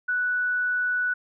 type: tone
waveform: sine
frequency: 1480 Hz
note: F#6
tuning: in tune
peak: -22 dBFS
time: 0.08-1.14 s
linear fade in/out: 10 ms
effects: none